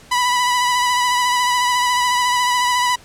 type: tone with vibrato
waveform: sawtooth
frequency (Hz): 987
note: B5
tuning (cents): -1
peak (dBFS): -11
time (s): 0.11-2.96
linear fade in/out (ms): 10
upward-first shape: sine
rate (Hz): 14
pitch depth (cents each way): 26
effects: pink hiss -45 dBFS RMS until 3.04 s + low-pass 10000 Hz 12 dB/octave